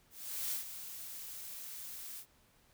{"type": "noise with ADSR envelope", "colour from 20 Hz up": "blue", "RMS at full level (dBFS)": -36, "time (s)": [0.1, 2.26], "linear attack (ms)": 420, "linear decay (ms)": 120, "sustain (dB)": -10, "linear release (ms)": 79, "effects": ["pink hiss -68 dBFS RMS until 2.73 s"]}